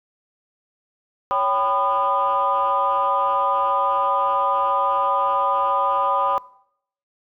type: tone cluster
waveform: sine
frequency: 558 / 784 / 999 / 1222 Hz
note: C#5 / G5 / B5 / D#6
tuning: +11 / 0 / +20 / -32 cents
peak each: -25 / -24 / -21 / -22 dBFS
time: 1.31-6.38 s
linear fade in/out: 0 ms
effects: noise-tail reverb RT60 0.7 s tail -21 dB re dry + tanh soft clip ceiling -10 dBFS